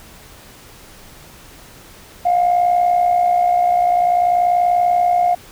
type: tone with amplitude modulation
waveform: sine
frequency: 709 Hz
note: F5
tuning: 26 cents sharp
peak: -8 dBFS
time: 2.25-5.35 s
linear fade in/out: 10 ms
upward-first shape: sine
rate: 60.5 Hz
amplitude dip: 60%
effects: tanh soft clip ceiling -7 dBFS + pink hiss -42 dBFS RMS until 5.51 s